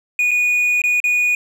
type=tone with dropouts; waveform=triangle; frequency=2460 Hz; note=D#7; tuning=20 cents flat; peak=-12 dBFS; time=0.19-1.35 s; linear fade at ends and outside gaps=2 ms; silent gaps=0.31-0.314 / 0.818-0.838 / 1.002-1.04 s; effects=none